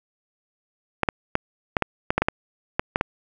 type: clicks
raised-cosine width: 0.5 ms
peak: -4 dBFS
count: 12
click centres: 1.033 / 1.088 / 1.354 / 1.768 / 1.823 / 2.105 / 2.18 / 2.22 / 2.285 / 2.795 / 2.959 / 3.011 s
effects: none